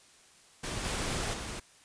pink noise with level steps, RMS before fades -36 / -33 / -39 dBFS, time 0.63-1.6 s, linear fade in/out 10 ms, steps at 0.84 / 1.33 s, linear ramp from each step 10 ms, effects white hiss -59 dBFS RMS until 1.84 s + resampled to 22050 Hz

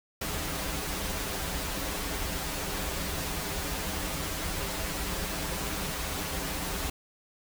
pink noise with comb filter, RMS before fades -33 dBFS, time 0.21-6.9 s, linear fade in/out 5 ms, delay 8.5 ms, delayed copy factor -0.9, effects none

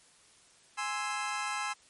25% pulse chord, Ab augmented, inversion none, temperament equal, 830.6 / 1046.5 / 1318.5 Hz, Ab5 / C6 / E6, 0 / 0 / 0 cents, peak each -33 dBFS, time 0.77-1.74 s, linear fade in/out 20 ms, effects white hiss -61 dBFS RMS until 1.89 s + MP3 48 kbps

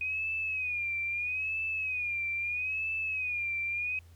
sine tone with vibrato, 2489 Hz, D#7, in tune, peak -30 dBFS, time 0.01-3.99 s, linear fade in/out 2 ms, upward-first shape sine, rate 0.77 Hz, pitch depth 97 cents each way, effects added 84 Hz sine -52 dBFS peak until 4.15 s + pink hiss -65 dBFS RMS until 4.15 s

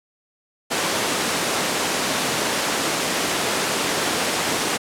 pink high-pass noise, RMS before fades -22 dBFS, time 0.7-4.78 s, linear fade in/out 20 ms, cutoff 260 Hz, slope 12 dB/octave, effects low-pass 10000 Hz 12 dB/octave

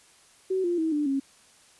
sine tone with pitch steps, 377.3 / 348 / 321 / 296 / 273 Hz, F#4 / F4 / E4 / D4 / C#4, +34 / -6 / -46 / +14 / -26 cents, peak -23 dBFS, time 0.5-1.2 s, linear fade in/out 10 ms, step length 140 ms, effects white hiss -57 dBFS RMS until 1.79 s + resampled to 24000 Hz

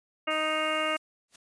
harmonic tone, 311.1 Hz, D#4, in tune, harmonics 1 / 2 / 3 / 4 / 5 / 6 / 7 / 8 / 9, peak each -37 / -31 / -42 / -31 / -38 / -40 / -34 / -42 / -33 dBFS, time 0.27-0.97 s, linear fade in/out 10 ms
violet noise, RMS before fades -42 dBFS, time 0.3-0.98 s, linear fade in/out 10 ms
white noise with exponential growth, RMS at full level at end -45 dBFS, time 1.28-1.36 s, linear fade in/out 5 ms, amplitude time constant 16 ms
effects resampled to 22050 Hz

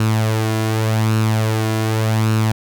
sawtooth tone with flanger, 110 Hz, A2, in tune, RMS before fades -17 dBFS, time 0-2.52 s, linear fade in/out 5 ms, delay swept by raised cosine 0.73 to 2.93 ms, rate 0.86 Hz, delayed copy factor +0.5, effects none

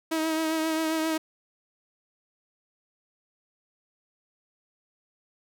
sawtooth tone with vibrato, 319 Hz, D#4, 43 cents sharp, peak -21 dBFS, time 0.11-1.18 s, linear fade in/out 10 ms, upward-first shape triangle, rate 7.5 Hz, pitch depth 32 cents each way, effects none

